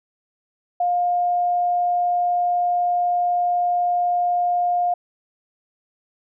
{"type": "tone", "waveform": "sine", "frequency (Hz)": 708, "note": "F5", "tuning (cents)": 23, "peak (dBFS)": -17, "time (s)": [0.8, 4.94], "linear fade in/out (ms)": 5, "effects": []}